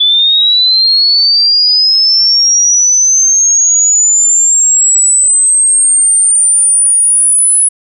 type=linear sweep; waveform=sine; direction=up; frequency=3451 to 10190 Hz; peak=-5 dBFS; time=0-7.69 s; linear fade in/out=10 ms; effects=none